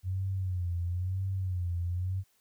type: tone with vibrato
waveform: sine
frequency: 91.2 Hz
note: F#2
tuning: 24 cents flat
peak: -29 dBFS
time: 0.03-2.24 s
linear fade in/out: 50 ms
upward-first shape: sine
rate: 1 Hz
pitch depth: 90 cents each way
effects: white hiss -70 dBFS RMS until 2.4 s